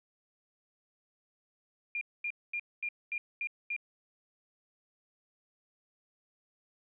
sine tone bursts, 2406 Hz, D7, 41 cents sharp, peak -32 dBFS, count 7, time 1.95-3.764 s, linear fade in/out 2 ms, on 62 ms, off 230 ms, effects none

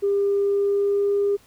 sine tone with pitch glide, 400.6 to 403.6 Hz, G4 to G#4, +38 to -49 cents, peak -17 dBFS, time 0.02-1.37 s, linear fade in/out 20 ms, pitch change +13 cents, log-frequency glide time 0.43-1.14 s, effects tanh soft clip ceiling -13 dBFS + pink hiss -55 dBFS RMS until 1.46 s

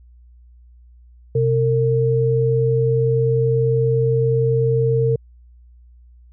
sine tone pair together, 127.74 / 455.2 Hz, C3 / A#4, -41 / -41 cents, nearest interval octave + minor seventh, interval 2200 cents, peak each -17 dBFS, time 1.35-5.16 s, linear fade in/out 5 ms, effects added 60 Hz sine -44 dBFS peak until 6.32 s

